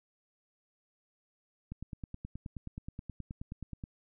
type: click train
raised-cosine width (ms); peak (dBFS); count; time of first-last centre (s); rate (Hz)
5; -28; 21; 1.72-3.839; 9.44
effects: none